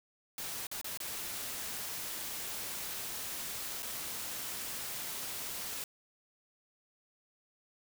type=noise with dropouts; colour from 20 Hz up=white; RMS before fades=-40 dBFS; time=0.38-5.84 s; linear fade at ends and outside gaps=1 ms; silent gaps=0.669-0.714 / 0.814-0.844 / 0.974-1.002 / 3.823-3.829 s; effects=none